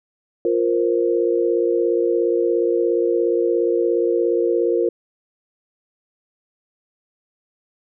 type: chord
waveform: sine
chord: F suspended fourth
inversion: none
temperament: equal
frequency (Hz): 349.2 / 466.2 / 523.3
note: F4 / Bb4 / C5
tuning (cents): 0 / 0 / 0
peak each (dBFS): -19 / -19 / -24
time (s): 0.45-4.89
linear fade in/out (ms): 2
effects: none